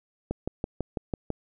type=click train; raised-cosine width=2 ms; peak=-15 dBFS; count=7; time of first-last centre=0.31-1.303 s; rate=6.04 Hz; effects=none